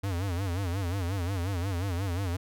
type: tone with vibrato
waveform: square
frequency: 92.3 Hz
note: F#2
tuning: 4 cents flat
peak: -29 dBFS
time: 0.03-2.37 s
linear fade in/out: 10 ms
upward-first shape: sine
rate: 5.6 Hz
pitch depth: 150 cents each way
effects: none